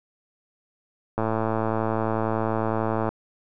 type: click train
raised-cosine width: 1 ms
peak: -11 dBFS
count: 213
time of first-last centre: 1.18-3.09 s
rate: 111 Hz
effects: none